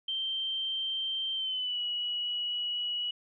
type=tone with pitch glide; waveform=sine; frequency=3136 to 2926 Hz; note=G7 to F#7; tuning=0 to -20 cents; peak=-30 dBFS; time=0.08-3.11 s; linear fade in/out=5 ms; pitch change=-120 cents; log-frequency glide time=1.35-1.8 s; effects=none